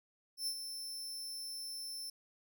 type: tone with ADSR envelope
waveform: sawtooth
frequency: 5330 Hz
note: E8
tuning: 18 cents sharp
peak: -31 dBFS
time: 0.37-2.1 s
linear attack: 100 ms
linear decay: 70 ms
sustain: -8 dB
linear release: 5 ms
effects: none